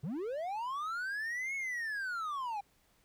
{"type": "linear two-way sweep", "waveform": "triangle", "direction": "up then down", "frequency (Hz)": [123.9, 2208, 785], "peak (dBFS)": -33, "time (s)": [0.03, 2.61], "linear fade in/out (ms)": 10, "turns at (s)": 1.55, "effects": ["pink hiss -70 dBFS RMS until 3.04 s"]}